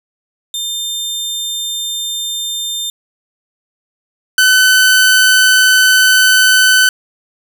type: tone pair in turn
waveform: sawtooth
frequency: 3600 / 1513.6 Hz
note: A7 / F#6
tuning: +39 / +39 cents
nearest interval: octave + minor third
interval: 1500 cents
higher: first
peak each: -15 / -3 dBFS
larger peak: second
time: 0.54-2.9 / 4.38-6.89 s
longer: second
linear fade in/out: 2 ms
effects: none